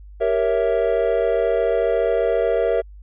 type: chord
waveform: triangle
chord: G diminished seventh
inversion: none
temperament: equal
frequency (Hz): 392 / 466.2 / 554.4 / 659.3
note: G4 / Bb4 / Db5 / Fb5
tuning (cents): 0 / 0 / 0 / 0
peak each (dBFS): -23 / -18 / -22 / -20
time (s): 0.2-2.82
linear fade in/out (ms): 20
effects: added 50 Hz sine -38 dBFS peak until 3.02 s + resampled to 8000 Hz